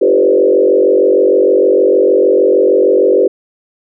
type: tone with frequency modulation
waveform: sine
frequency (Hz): 443.3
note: A4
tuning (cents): +13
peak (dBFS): -6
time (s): 0.01-3.28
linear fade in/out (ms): 10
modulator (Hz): 46.5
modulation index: 2.1
effects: none